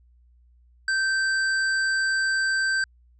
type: tone with hard clipping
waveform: sine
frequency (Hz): 1558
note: G6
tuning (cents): -11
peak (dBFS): -23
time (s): 0.88-2.84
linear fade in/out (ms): 2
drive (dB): 12
effects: added 60 Hz sine -54 dBFS peak until 3.19 s + resampled to 22050 Hz